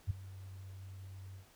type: tone with ADSR envelope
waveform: sine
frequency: 95.3 Hz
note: G2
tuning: 48 cents flat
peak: -27 dBFS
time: 0.07-1.47 s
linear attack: 34 ms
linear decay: 8 ms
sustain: -19 dB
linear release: 120 ms
effects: pink hiss -64 dBFS RMS until 1.55 s